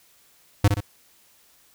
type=tone with echo; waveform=square; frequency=101.5 Hz; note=G#2; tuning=39 cents flat; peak=-13 dBFS; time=0.64-0.68 s; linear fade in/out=5 ms; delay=63 ms; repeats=2; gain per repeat=-6 dB; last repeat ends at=0.806 s; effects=white hiss -58 dBFS RMS until 1.74 s